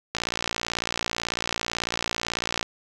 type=click train; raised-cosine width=0.2 ms; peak=-8 dBFS; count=145; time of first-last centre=0.15-2.628 s; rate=58.1 Hz; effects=none